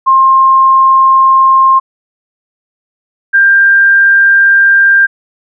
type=tone pair in turn; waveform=sine; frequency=1062 / 1591.2 Hz; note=C6 / G6; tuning=+25 / +25 cents; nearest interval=perfect fifth; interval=700 cents; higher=second; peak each=-3 dBFS; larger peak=neither; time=0.06-1.8 / 3.33-5.07 s; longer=neither; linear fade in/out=20 ms; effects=none